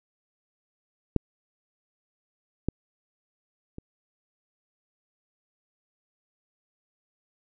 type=clicks; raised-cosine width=3 ms; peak=-8 / -12 / -25 dBFS; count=3; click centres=1.163 / 2.686 / 3.784 s; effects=none